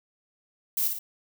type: noise with echo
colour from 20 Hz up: violet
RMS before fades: -26 dBFS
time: 0.77-0.88 s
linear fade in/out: 5 ms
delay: 55 ms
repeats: 2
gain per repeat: -5 dB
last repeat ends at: 0.99 s
effects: none